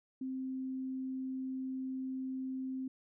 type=tone; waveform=sine; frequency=261.6 Hz; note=C4; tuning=in tune; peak=-36 dBFS; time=0.21-2.88 s; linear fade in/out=5 ms; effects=none